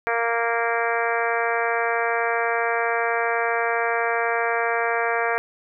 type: harmonic tone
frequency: 232.2 Hz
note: A#3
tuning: 7 cents flat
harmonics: 2 / 3 / 4 / 5 / 6 / 7 / 8 / 9 / 10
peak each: -26 / -26 / -30 / -30 / -30 / -28 / -31 / -34 / -32 dBFS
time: 0.07-5.38 s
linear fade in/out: 0 ms
effects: none